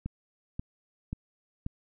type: click train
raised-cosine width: 5 ms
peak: -21 dBFS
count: 4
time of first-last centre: 0.06-1.664 s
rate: 1.87 Hz
effects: none